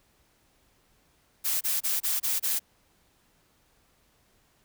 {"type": "noise bursts", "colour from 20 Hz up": "blue", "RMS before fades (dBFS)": -27, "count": 6, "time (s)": [1.44, 2.595], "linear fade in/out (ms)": 20, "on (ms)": 170, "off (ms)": 27, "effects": ["pink hiss -66 dBFS RMS until 4.64 s"]}